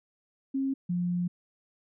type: tone pair in turn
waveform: sine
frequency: 270 / 176.56 Hz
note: C#4 / F3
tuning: -45 / +19 cents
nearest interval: perfect fifth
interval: 736 cents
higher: first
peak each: -26 / -26 dBFS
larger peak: neither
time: 0.54-0.74 / 0.89-1.28 s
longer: second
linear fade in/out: 10 ms
effects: none